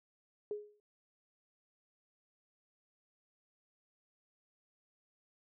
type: tone with exponential decay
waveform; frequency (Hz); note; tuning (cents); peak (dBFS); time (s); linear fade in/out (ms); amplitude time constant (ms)
sine; 417.4; G#4; +9; -33; 0.51-0.8; 1; 61
effects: none